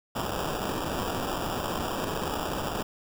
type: noise with sample-and-hold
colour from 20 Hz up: blue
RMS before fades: -31 dBFS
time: 0.15-2.83 s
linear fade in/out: 10 ms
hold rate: 2100 Hz
effects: none